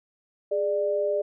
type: tone pair together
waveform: sine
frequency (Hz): 413.8 / 593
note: G#4 / D5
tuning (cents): -6 / +17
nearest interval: tritone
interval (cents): 623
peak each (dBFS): -27 / -24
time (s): 0.51-1.22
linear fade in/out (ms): 10
effects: none